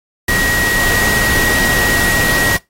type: tone in noise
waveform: sine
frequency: 1900 Hz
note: A#6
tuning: 33 cents sharp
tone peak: -15 dBFS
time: 0.28-2.57 s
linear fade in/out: 5 ms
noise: pink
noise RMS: -17 dBFS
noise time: 0.28-2.57 s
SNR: -1 dB
effects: noise-tail reverb RT60 0.2 s tail -21 dB re dry + AAC 48 kbps